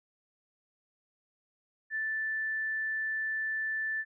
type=tone; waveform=sine; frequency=1760 Hz; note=A6; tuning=in tune; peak=-30 dBFS; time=1.9-4.05 s; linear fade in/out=50 ms; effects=none